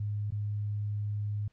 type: tone with dropouts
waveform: sine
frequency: 103.83 Hz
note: G#2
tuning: in tune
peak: -30 dBFS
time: 0-1.48 s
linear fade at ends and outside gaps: 5 ms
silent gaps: 0.306-0.321 s
effects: pink hiss -73 dBFS RMS until 1.52 s + low-pass 5000 Hz 12 dB/octave